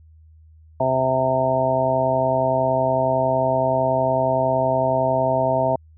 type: harmonic tone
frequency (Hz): 130.81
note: C3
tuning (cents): 0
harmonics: 1 / 2 / 3 / 4 / 5 / 6 / 7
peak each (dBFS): -27 / -29 / -31 / -27 / -19 / -30 / -24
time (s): 0.8-5.76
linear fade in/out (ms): 5
effects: added 79 Hz sine -46 dBFS peak until 5.97 s